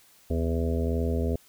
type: harmonic tone with a mistuned harmonic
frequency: 82.41 Hz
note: E2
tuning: in tune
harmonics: 1 / 2 / 3 / 4 / 5 / 6 / 7 / 8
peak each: -26 / -35 / -31 / -43 / -33 / -35 / -41 / -39 dBFS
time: 0.3-1.36 s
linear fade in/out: 5 ms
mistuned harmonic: 1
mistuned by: -150 cents
effects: white hiss -58 dBFS RMS until 1.48 s